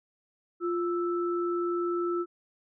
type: tone pair together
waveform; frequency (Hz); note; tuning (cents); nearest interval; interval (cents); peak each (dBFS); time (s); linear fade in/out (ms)
sine; 349.2 / 1318.4; F4 / E6; 0 / 0; octave + major seventh; 2300; -27 / -34; 0.6-2.26; 50
effects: none